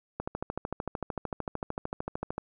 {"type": "click train", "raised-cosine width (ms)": 1, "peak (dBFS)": -18, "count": 30, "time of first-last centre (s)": [0.2, 2.38], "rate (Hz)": 13.3, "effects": []}